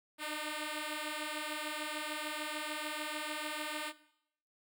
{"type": "beating tone pair", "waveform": "5% pulse", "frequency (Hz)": [300, 306.7], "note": ["D4", "D#4"], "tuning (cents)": [37, -25], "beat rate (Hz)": 6.7, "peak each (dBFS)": -29, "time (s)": [0.18, 3.93], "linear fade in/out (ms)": 50, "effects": ["noise-tail reverb RT60 0.7 s tail -17 dB re dry"]}